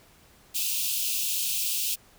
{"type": "high-pass noise", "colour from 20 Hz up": "white", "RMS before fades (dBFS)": -28, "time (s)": [0.54, 1.96], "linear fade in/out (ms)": 20, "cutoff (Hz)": 2500, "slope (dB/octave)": 96, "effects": ["pink hiss -57 dBFS RMS until 2.18 s"]}